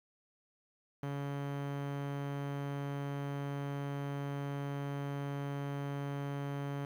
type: tone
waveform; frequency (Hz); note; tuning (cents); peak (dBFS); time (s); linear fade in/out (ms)
sawtooth; 141.2; C#3; +32; -32; 1.03-6.85; 2
effects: low-pass 2000 Hz 12 dB/octave + 10-bit